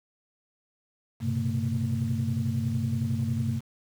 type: tone cluster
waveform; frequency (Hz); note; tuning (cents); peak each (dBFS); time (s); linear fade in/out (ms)
sine; 99.1 / 122.2 / 133.1 / 227.1; G2 / B2 / C3 / A#3; +19 / -18 / +30 / -45; -30; 1.2-3.61; 50
effects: tanh soft clip ceiling -17 dBFS + 8-bit